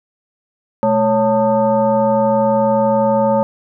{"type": "tone with frequency modulation", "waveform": "sine", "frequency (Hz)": 554.4, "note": "C#5", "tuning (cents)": 0, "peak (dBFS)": -11, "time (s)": [0.83, 3.43], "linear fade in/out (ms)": 0, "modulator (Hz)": 339, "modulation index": 1.1, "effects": []}